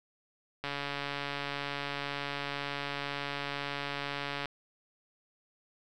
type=click train; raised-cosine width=0.3 ms; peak=-19 dBFS; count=543; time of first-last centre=0.64-4.457 s; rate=142 Hz; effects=none

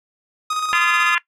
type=tone with tremolo; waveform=45% pulse; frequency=1250 Hz; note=D#6; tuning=8 cents sharp; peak=-19 dBFS; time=0.5-1.15 s; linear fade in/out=5 ms; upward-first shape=square; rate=16 Hz; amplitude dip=40%
type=harmonic tone; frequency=344 Hz; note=F4; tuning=26 cents flat; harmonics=3 / 4 / 5 / 6 / 7 / 8 / 9 / 10; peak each=-25 / -24 / -18 / -24 / -24 / -22 / -33 / -36 dBFS; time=0.73-1.18 s; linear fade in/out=0 ms
effects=noise-tail reverb RT60 0.1 s tail -19 dB re dry + low-pass 9000 Hz 12 dB/octave

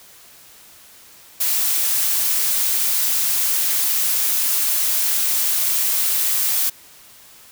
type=noise; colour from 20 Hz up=blue; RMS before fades=-19 dBFS; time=1.4-6.7 s; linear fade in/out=10 ms; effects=white hiss -46 dBFS RMS until 7.51 s

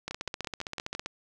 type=two click trains; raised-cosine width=0.2 ms; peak=-18 / -17 dBFS; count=6 / 16; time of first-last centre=0.11-0.95 / 0.08-1.06 s; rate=5.95 / 15.3 Hz; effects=none

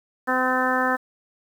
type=harmonic tone with a mistuned harmonic; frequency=256.3 Hz; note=C4; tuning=36 cents flat; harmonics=1 / 2 / 3 / 4 / 5 / 6 / 7; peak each=-27 / -27 / -27 / -27 / -27 / -27 / -27 dBFS; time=0.27-0.97 s; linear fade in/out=20 ms; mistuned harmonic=7; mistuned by=-15 cents; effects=8-bit

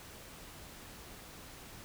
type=silence; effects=pink hiss -51 dBFS RMS until 1.84 s

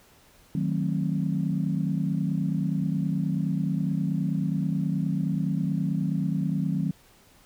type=chord; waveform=sine; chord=D# diminished seventh; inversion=none; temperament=equal with one note detuned; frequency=155.56 / 185 / 220 / 267.6 Hz; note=D#3 / F#3 / A3 / C4; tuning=0 / 0 / 0 / +39 cents; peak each=-27 / -27 / -33 / -32 dBFS; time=0.55-6.91 s; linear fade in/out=2 ms; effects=tanh soft clip ceiling -13 dBFS + pink hiss -57 dBFS RMS until 7.45 s

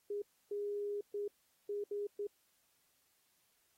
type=tone bursts at uneven times; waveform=sine; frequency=409.6 Hz; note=G#4; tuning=24 cents flat; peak=-36 dBFS; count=6; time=0.1-0.22 / 0.51-1.01 / 1.14-1.28 / 1.69-1.84 / 1.91-2.07 / 2.19-2.27 s; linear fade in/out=5 ms; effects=white hiss -75 dBFS RMS until 3.77 s + AAC 48 kbps

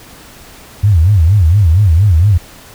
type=tone with vibrato; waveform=sine; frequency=91.2 Hz; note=F#2; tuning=24 cents flat; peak=-5 dBFS; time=0.83-2.38 s; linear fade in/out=10 ms; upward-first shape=sine; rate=4.3 Hz; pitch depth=270 cents each way; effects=pink hiss -37 dBFS RMS until 2.74 s

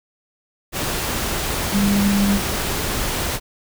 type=tone in noise; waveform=sine; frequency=200.9 Hz; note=G3; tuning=43 cents sharp; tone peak=-15 dBFS; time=1.71-2.4 s; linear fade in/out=50 ms; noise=pink; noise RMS=-23 dBFS; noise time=0.72-3.4 s; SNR=+5 dB; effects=none

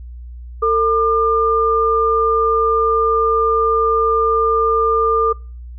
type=tone pair together; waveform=sine; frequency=450 / 1201.4 Hz; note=A4 / D6; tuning=+39 / +39 cents; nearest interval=octave + perfect fourth; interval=1700 cents; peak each=-15 dBFS; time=0.62-5.33 s; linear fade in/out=10 ms; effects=noise-tail reverb RT60 0.4 s tail -24 dB re dry + added 60 Hz sine -30 dBFS peak until 5.78 s

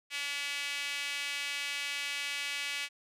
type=tone with high-pass filter; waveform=sawtooth; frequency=285.7 Hz; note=D4; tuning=48 cents flat; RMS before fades=-36 dBFS; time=0.1-2.89 s; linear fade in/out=50 ms; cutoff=2400 Hz; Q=2.6; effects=low-pass 11000 Hz 12 dB/octave

